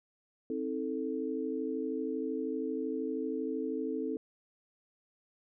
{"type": "chord", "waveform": "sine", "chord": "A diminished", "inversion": "first", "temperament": "just", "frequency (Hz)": [264, 316.8, 440], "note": ["C4", "Eb4", "A4"], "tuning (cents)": [16, 31, 0], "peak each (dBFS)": [-36, -37, -36], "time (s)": [0.5, 4.17], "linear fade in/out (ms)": 2, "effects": []}